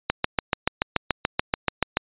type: click train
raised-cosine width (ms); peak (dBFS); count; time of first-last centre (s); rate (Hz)
0.3; -3; 14; 0.1-1.971; 6.95
effects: resampled to 8000 Hz